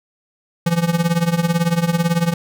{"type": "tone with tremolo", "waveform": "square", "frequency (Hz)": 169.4, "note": "E3", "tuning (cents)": 48, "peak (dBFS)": -12, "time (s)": [0.66, 2.34], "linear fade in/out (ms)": 5, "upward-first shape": "triangle", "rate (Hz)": 18, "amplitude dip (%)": 90, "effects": []}